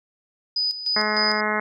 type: tone with tremolo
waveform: sine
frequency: 4978 Hz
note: D#8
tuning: in tune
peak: -20 dBFS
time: 0.56-1.41 s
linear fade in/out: 5 ms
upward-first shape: square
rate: 3.3 Hz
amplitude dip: 70%
type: harmonic tone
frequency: 212.5 Hz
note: G#3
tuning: 40 cents sharp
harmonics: 1 / 2 / 3 / 4 / 5 / 6 / 7 / 8 / 9 / 10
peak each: -30 / -30 / -30 / -30 / -30 / -30 / -30 / -30 / -30 / -30 dBFS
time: 0.96-1.6 s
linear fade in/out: 5 ms
effects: none